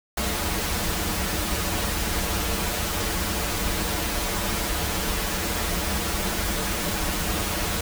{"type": "noise with comb filter", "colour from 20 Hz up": "pink", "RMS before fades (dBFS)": -26, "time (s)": [0.17, 7.81], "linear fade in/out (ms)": 5, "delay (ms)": 7.7, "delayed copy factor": -1, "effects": []}